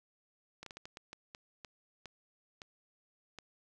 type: slowing click train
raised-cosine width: 0.2 ms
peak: -29 dBFS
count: 12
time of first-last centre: 0.63-3.387 s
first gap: 33 ms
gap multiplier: 1.37
effects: none